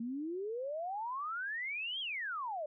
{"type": "exponential two-way sweep", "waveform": "sine", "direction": "up then down", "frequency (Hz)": [224.3, 3322, 577], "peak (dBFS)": -36, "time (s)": [0, 2.66], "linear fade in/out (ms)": 5, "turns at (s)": 2, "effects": []}